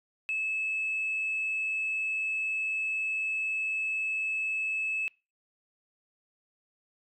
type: tone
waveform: sine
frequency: 2602 Hz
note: E7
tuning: 23 cents flat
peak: -27 dBFS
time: 0.29-5.08 s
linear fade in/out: 0 ms
effects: noise-tail reverb RT60 0.3 s tail -25 dB re dry + tanh soft clip ceiling -24 dBFS